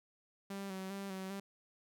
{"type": "tone with vibrato", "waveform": "sawtooth", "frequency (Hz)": 193.3, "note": "G3", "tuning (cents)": -24, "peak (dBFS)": -37, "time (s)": [0.5, 1.4], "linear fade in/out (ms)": 5, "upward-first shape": "square", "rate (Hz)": 2.5, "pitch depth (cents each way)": 34, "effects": []}